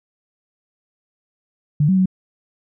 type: tone with pitch steps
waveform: sine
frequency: 148.3 / 189.3 / 186.8 Hz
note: D3 / F#3 / F#3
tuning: +17 / +40 / +17 cents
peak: -12 dBFS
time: 1.8-2.058 s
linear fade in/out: 5 ms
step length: 86 ms
effects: none